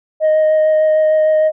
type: tone with vibrato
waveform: sine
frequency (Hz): 622.3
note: D#5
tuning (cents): 0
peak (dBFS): -7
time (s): 0.2-1.52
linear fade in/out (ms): 50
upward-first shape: sine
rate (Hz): 6.6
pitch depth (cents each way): 9
effects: tanh soft clip ceiling -8 dBFS